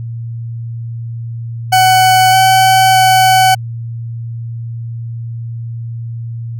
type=tone with pitch steps; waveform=40% pulse; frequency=749 / 759 / 754 Hz; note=F#5 / F#5 / F#5; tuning=+21 / +44 / +32 cents; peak=-5 dBFS; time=1.72-3.55 s; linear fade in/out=10 ms; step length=610 ms; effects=added 116 Hz sine -20 dBFS peak until 6.59 s